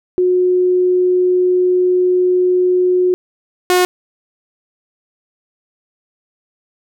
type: tone pair in turn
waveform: sine / sawtooth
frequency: 363.4 / 361.9 Hz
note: F#4 / F#4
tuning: -31 / -38 cents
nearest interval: unison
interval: 7 cents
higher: first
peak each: -10 / -6 dBFS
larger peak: second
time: 0.18-3.14 / 3.7-3.85 s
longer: first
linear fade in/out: 0 ms
effects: none